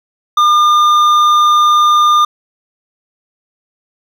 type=tone with hard clipping; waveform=sine; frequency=1206 Hz; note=D6; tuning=46 cents sharp; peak=-8 dBFS; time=0.37-2.25 s; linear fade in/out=5 ms; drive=7 dB; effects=none